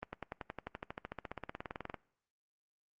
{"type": "accelerating click train", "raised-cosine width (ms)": 0.5, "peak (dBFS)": -25, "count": 29, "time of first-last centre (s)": [0.03, 1.943], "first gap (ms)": 100, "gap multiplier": 0.97, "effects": ["noise-tail reverb RT60 0.7 s tail -24 dB re dry", "Opus 32 kbps"]}